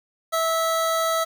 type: tone pair together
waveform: square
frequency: 653.8 / 1304 Hz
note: E5 / E6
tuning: -14 / -19 cents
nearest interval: octave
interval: 1195 cents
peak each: -24 dBFS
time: 0.32-1.25 s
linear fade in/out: 20 ms
effects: 8-bit